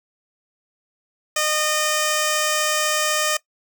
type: tone with notch filter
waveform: 5% pulse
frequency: 612 Hz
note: D#5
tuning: 29 cents flat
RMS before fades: -21 dBFS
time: 1.36-3.37 s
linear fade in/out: 5 ms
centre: 4100 Hz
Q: 1.7
effects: noise-tail reverb RT60 0.1 s tail -19 dB re dry